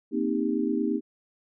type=chord; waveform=sine; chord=C minor seventh; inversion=third; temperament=equal with one note detuned; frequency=233.1 / 261.6 / 311.1 / 398.4 Hz; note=Bb3 / C4 / Eb4 / G4; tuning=0 / 0 / 0 / +28 cents; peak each=-29 / -29 / -28 / -31 dBFS; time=0.11-1.01 s; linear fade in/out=50 ms; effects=none